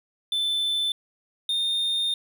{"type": "tone pair in turn", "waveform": "triangle", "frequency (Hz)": [3526, 3648], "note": ["A7", "A#7"], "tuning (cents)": [3, -38], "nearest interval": "minor second", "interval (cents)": 59, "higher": "second", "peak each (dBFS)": -21, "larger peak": "neither", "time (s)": [[0.32, 0.92], [1.49, 2.14]], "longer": "second", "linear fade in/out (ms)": 2, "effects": []}